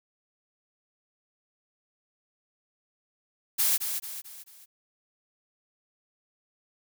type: noise with echo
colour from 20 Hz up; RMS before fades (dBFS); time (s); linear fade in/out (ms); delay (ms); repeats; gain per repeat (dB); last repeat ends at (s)
blue; -24; 3.58-3.78; 20; 220; 4; -7; 4.66
effects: none